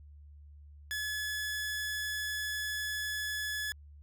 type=tone; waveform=sawtooth; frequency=1708 Hz; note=G#6; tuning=48 cents sharp; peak=-30 dBFS; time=0.91-3.72 s; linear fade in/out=0 ms; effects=added 73 Hz sine -50 dBFS peak until 4.02 s